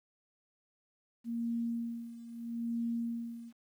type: tone with tremolo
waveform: sine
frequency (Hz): 233.1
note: A#3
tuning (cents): 0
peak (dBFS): -31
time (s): 1.24-3.53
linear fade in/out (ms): 50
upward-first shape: sine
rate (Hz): 0.77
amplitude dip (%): 80
effects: 11-bit